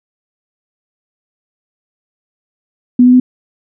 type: tone with pitch steps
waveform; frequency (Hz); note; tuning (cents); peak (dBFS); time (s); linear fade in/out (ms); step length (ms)
sine; 246.9 / 249.6 / 252.4; B3 / B3 / B3; 0 / +19 / +38; -3; 2.99-3.2; 5; 70
effects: none